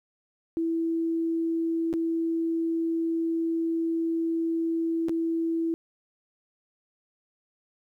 sine tone with dropouts, 329.6 Hz, E4, in tune, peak -24 dBFS, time 0.57-5.74 s, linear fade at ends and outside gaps 0 ms, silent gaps 1.929-1.938 / 5.085-5.094 s, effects 11-bit

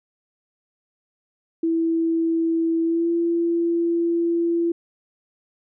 sine tone with pitch glide, 329.1 to 338.5 Hz, E4 to E4, -3 to +46 cents, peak -18 dBFS, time 1.63-4.72 s, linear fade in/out 5 ms, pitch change +49 cents, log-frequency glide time 2.83-3.1 s, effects none

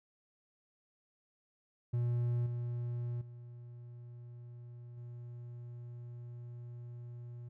triangle tone with level steps, 120.2 Hz, B2, 46 cents flat, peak -28 / -33 / -45 / -42 dBFS, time 1.93-7.49 s, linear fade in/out 10 ms, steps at 2.46 / 3.21 / 4.97 s, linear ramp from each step 5 ms, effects none

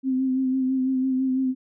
sine tone with vibrato, 261.1 Hz, C4, 3 cents flat, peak -20 dBFS, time 0.03-1.55 s, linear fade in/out 50 ms, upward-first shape sine, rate 6 Hz, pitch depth 28 cents each way, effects none

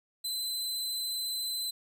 sawtooth tone, 4043 Hz, B7, 40 cents sharp, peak -29 dBFS, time 0.24-1.71 s, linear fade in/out 10 ms, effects none

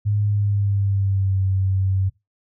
sine tone with pitch glide, 103.6 to 95.55 Hz, G#2 to G2, -4 to -44 cents, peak -17 dBFS, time 0.05-2.1 s, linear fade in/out 20 ms, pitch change -140 cents, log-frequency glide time 0.24-1.41 s, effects noise-tail reverb RT60 0.2 s tail -19 dB re dry

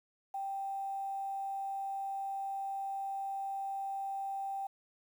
sine tone with quantisation, 784 Hz, G5, in tune, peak -35 dBFS, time 0.34-4.67 s, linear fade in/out 5 ms, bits 10, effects none

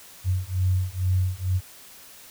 sine beating tone pair, 91.4 / 93.6 Hz, F#2 / F#2, -21 / +20 cents, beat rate 2.2 Hz, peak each -24 dBFS, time 0.24-1.61 s, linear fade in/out 50 ms, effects white hiss -47 dBFS RMS until 2.3 s

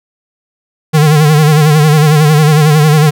square tone with vibrato, 152 Hz, D#3, 40 cents flat, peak -5 dBFS, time 0.93-3.11 s, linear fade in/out 20 ms, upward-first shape sine, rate 11 Hz, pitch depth 71 cents each way, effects none

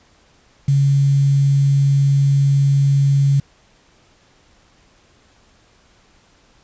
sine tone with quantisation, 139.1 Hz, C#3, 6 cents sharp, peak -11 dBFS, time 0.68-3.4 s, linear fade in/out 5 ms, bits 6, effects pink hiss -54 dBFS RMS until 6.63 s + resampled to 16000 Hz

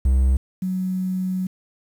triangle / sine tone pair in turn, 65.41 / 185.7 Hz, C2 / F#3, 0 / +7 cents, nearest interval octave + tritone, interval 1807 cents, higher second, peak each -12 / -21 dBFS, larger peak first, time 0.05-0.37 / 0.62-1.47 s, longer second, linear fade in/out 5 ms, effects 8-bit

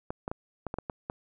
clicks, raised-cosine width 1 ms, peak -19 dBFS, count 8, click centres 0.105 / 0.279 / 0.315 / 0.667 / 0.741 / 0.786 / 0.898 / 1.099 s, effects none

